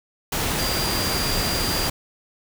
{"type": "tone in noise", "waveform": "sine", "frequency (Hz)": 4768, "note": "D8", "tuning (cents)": 25, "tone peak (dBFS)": -27, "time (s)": [0.59, 1.88], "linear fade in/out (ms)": 5, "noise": "pink", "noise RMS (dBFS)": -24, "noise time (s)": [0.32, 1.9], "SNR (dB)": -6, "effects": []}